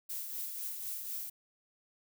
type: noise with tremolo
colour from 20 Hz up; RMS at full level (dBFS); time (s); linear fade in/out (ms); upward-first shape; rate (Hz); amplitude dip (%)
violet; -38; 0.09-1.3; 10; triangle; 4; 45
effects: none